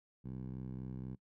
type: tone with band-pass filter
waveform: 10% pulse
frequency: 64.1 Hz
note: C2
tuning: 35 cents flat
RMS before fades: -44 dBFS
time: 0.24-1.16 s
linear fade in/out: 20 ms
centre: 150 Hz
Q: 1.5
effects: noise-tail reverb RT60 0.1 s tail -21 dB re dry